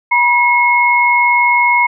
sine tone pair together, 966 / 2169 Hz, B5 / C#7, -39 / -38 cents, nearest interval octave + major second, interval 1401 cents, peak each -11 dBFS, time 0.11-1.87 s, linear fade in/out 10 ms, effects none

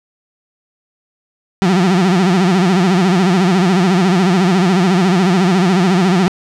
35% pulse tone with vibrato, 183.5 Hz, F#3, 14 cents flat, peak -8 dBFS, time 1.62-6.28 s, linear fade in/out 0 ms, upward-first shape sine, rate 14 Hz, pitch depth 130 cents each way, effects low-pass 6000 Hz 12 dB/octave

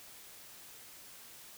silence, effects white hiss -53 dBFS RMS until 1.57 s

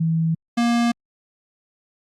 sine / square tone pair in turn, 162.8 / 236.1 Hz, E3 / A#3, -21 / +22 cents, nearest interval tritone, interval 643 cents, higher second, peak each -17 dBFS, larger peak neither, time 0-0.35 / 0.57-0.92 s, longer neither, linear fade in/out 10 ms, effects low-pass 7000 Hz 12 dB/octave + Opus 48 kbps

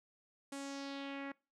sawtooth tone with low-pass filter sweep, 277.2 Hz, C#4, in tune, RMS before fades -44 dBFS, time 0.52-1.32 s, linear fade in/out 5 ms, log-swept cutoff 9300 to 1900 Hz, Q 2.4, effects noise-tail reverb RT60 0.3 s tail -23 dB re dry

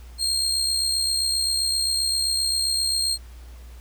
30% pulse tone with amplitude modulation, 4218 Hz, C8, 13 cents sharp, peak -16 dBFS, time 0.18-3.18 s, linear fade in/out 50 ms, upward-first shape sine, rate 67.6 Hz, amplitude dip 45%, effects added 60 Hz sine -39 dBFS peak until 3.8 s + pink hiss -53 dBFS RMS until 3.8 s

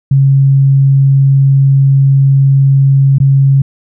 sine tone with dropouts, 136.8 Hz, C#3, 23 cents flat, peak -4 dBFS, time 0.11-3.62 s, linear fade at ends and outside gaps 5 ms, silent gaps 3.184-3.201 s, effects none

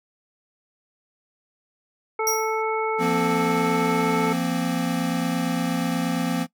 harmonic tone, 440 Hz, A4, in tune, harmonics 1 / 2 / 3 / 5, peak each -24 / -27 / -29 / -31 dBFS, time 2.19-4.33 s, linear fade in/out 5 ms
sawtooth tone with exponential decay, 5690 Hz, F8, 31 cents sharp, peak -17 dBFS, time 2.27-2.62 s, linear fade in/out 1 ms, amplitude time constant 75 ms
square chord, F suspended fourth, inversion none, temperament equal with one note detuned, 171.91 / 233.1 / 261.6 Hz, F3 / Bb3 / C4, -27 / 0 / 0 cents, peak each -27 / -28 / -27 dBFS, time 2.98-6.47 s, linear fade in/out 50 ms
effects noise-tail reverb RT60 0.1 s tail -20 dB re dry

